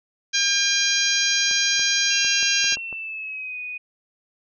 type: harmonic tone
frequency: 804 Hz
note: G5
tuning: 44 cents sharp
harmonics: 2 / 3 / 4 / 5 / 6 / 7 / 8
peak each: -26 / -26 / -26 / -26 / -26 / -26 / -26 dBFS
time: 0.33-2.76 s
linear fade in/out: 20 ms
type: clicks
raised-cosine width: 1 ms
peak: -26 dBFS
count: 8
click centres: 1.512 / 1.795 / 2.247 / 2.428 / 2.643 / 2.724 / 2.771 / 2.927 s
type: tone with pitch glide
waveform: sine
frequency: 2740 to 2484 Hz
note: F7 to D#7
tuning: -34 to -3 cents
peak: -29 dBFS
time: 2.1-3.78 s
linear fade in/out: 10 ms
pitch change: -169 cents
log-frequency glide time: 2.72-3.59 s
effects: none